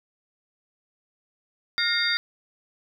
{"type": "tone cluster", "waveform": "sine", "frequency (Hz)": [1416, 1850, 2131, 3667, 4727], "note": ["F6", "A#6", "C7", "A#7", "D8"], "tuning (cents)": [23, -14, 31, -29, 10], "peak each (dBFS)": [-28, -28, -30, -27, -27], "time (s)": [1.78, 2.17], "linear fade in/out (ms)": 0, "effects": ["9-bit"]}